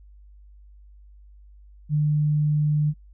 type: tone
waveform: sine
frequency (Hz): 150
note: D3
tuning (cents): +37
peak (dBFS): -18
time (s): 1.89-2.94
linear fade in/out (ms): 50
effects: noise-tail reverb RT60 0.1 s tail -25 dB re dry + added 50 Hz sine -46 dBFS peak until 3.13 s